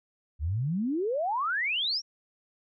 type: exponential sweep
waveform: sine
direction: up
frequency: 68.6 to 5770 Hz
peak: -26 dBFS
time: 0.39-2.02 s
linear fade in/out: 50 ms
effects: none